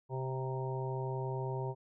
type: harmonic tone with a mistuned harmonic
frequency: 130.6 Hz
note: C3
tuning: 3 cents flat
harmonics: 1 / 3 / 4 / 5 / 6 / 7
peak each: -36 / -40 / -46 / -47 / -49 / -43 dBFS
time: 0.09-1.75 s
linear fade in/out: 50 ms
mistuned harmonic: 7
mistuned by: +26 cents
effects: none